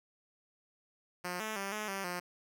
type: tone with pitch steps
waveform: 5% pulse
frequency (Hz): 178.7 / 217.4 / 196.6 / 213.1 / 195.1 / 177.7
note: F3 / A3 / G3 / G#3 / G3 / F3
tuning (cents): +40 / -21 / +5 / +45 / -8 / +30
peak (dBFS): -25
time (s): 1.24-2.2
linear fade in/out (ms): 10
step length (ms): 160
effects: none